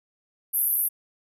white band-pass noise, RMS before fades -24 dBFS, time 0.53-0.89 s, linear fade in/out 20 ms, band 11000 to 13000 Hz, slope 96 dB/octave, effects none

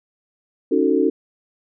sine chord, D# half-diminished seventh, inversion third, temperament equal with one note detuned, 277.2 / 311.1 / 370 / 445.4 Hz, C#4 / D#4 / F#4 / A4, 0 / 0 / 0 / +21 cents, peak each -20 dBFS, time 0.71-1.1 s, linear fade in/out 10 ms, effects none

